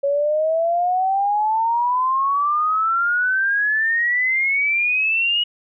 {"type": "exponential sweep", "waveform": "sine", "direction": "up", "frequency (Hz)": [554.4, 2913], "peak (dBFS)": -16, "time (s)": [0.03, 5.44], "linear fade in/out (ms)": 10, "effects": []}